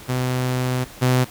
sawtooth tone pair in turn, 127 / 127 Hz, B2 / B2, +49 / +49 cents, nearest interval unison, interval 0 cents, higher neither, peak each -16 / -11 dBFS, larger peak second, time 0.08-0.85 / 1.01-1.25 s, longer first, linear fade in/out 20 ms, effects pink hiss -41 dBFS RMS until 1.3 s

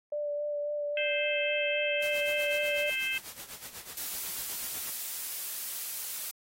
sine tone with vibrato, 587.3 Hz, D5, in tune, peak -30 dBFS, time 0.12-2.9 s, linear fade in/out 5 ms, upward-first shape sine, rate 3.7 Hz, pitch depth 14 cents each way
harmonic tone, 523.3 Hz, C5, in tune, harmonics 3 / 4 / 5 / 6, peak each -39 / -36 / -31 / -37 dBFS, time 0.97-3.18 s, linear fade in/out 2 ms
white noise with tremolo, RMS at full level -42 dBFS, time 2.02-4.9 s, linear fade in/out 2 ms, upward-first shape sine, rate 8.1 Hz, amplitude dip 70%
blue noise, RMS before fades -36 dBFS, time 3.97-6.31 s, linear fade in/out 2 ms
effects AAC 48 kbps

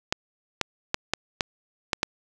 clicks, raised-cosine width 0.2 ms, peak -5 dBFS, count 7, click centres 0.125 / 0.613 / 0.944 / 1.136 / 1.408 / 1.932 / 2.031 s, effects none

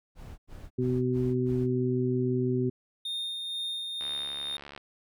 brown noise bursts, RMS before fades -43 dBFS, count 5, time 0.15-1.676 s, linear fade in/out 50 ms, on 230 ms, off 94 ms
harmonic tone, 126 Hz, B2, 35 cents sharp, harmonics 1 / 2 / 3, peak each -29 / -29 / -29 dBFS, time 0.78-2.7 s, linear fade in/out 10 ms
triangle tone with tremolo, 3661 Hz, A#7, 32 cents flat, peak -29 dBFS, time 3.05-4.57 s, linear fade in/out 5 ms, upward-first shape sine, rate 2.1 Hz, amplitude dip 30%
click train, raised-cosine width 0.3 ms, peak -27 dBFS, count 56, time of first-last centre 4.01-4.777 s, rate 71.7 Hz
effects none

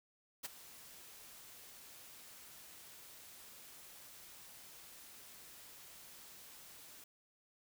white noise with ADSR envelope, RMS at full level -40 dBFS, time 0.43-7.04 s, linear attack 21 ms, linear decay 18 ms, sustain -16 dB, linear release 3 ms, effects none

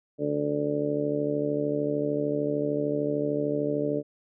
harmonic tone, 73.3 Hz, D2, 3 cents flat, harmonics 2 / 3 / 4 / 5 / 6 / 7 / 8, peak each -35 / -41 / -29 / -39 / -29 / -40 / -31 dBFS, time 0.18-4.03 s, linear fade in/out 50 ms, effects none

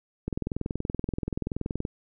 click train, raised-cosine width 3 ms, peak -16 dBFS, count 34, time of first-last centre 0.28-1.851 s, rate 21 Hz, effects none

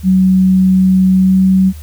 sine tone with pitch glide, 187.3 to 188.82 Hz, F#3 to F#3, +21 to +35 cents, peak -6 dBFS, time 0.03-1.73 s, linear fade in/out 50 ms, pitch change +14 cents, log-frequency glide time 1.17-1.37 s, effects added 76 Hz sine -27 dBFS peak until 1.82 s + white hiss -42 dBFS RMS until 1.82 s

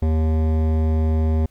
sine tone with hard clipping, 79 Hz, D#2, 27 cents sharp, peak -18 dBFS, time 0.02-1.46 s, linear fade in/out 5 ms, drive 15 dB, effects pink hiss -62 dBFS RMS until 1.5 s

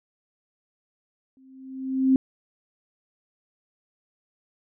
sine tone with exponential growth, 263.6 Hz, C4, 13 cents sharp, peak -13 dBFS, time 1.37-2.16 s, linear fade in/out 1 ms, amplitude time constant 170 ms, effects none

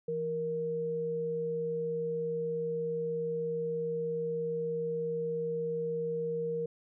sine tone pair together, 165.9 / 468.4 Hz, E3 / A#4, +11 / +8 cents, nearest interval octave + tritone, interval 1797 cents, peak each -40 / -31 dBFS, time 0.08-6.66 s, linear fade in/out 5 ms, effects none

